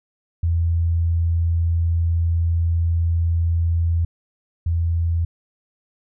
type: tone pair in turn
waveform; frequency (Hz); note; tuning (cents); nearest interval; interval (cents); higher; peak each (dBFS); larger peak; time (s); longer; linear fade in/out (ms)
sine; 83.9 / 83.9; E2 / E2; +31 / +31; unison; 0; neither; -16 / -17; first; 0.43-4.05 / 4.66-5.25; first; 5
effects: none